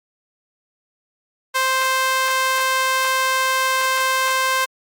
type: tone with high-pass filter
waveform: sawtooth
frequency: 523.3 Hz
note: C5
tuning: in tune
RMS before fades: -19 dBFS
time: 1.54-4.66 s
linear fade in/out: 20 ms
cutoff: 1100 Hz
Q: 1.4
effects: AAC 64 kbps